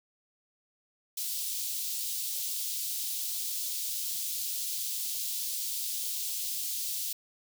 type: high-pass noise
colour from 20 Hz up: white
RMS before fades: -34 dBFS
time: 1.17-7.13 s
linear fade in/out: 5 ms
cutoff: 3400 Hz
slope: 24 dB/octave
effects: none